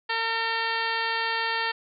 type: harmonic tone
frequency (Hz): 454.4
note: A#4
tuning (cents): -44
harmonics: 1 / 2 / 3 / 4 / 5 / 6 / 7 / 8 / 9 / 10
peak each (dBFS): -37 / -30 / -34 / -29 / -38 / -35 / -36 / -40 / -40 / -37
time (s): 0.09-1.72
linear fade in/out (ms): 10
effects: none